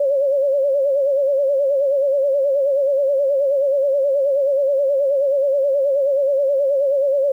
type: tone with vibrato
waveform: sine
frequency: 554.4 Hz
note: C#5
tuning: in tune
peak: -14 dBFS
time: 0-7.32 s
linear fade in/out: 5 ms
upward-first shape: sine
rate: 9.4 Hz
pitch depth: 78 cents each way
effects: 9-bit